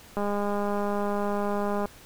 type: click train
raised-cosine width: 1 ms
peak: -16 dBFS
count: 345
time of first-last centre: 0.17-1.856 s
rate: 204 Hz
effects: pink hiss -50 dBFS RMS until 2.05 s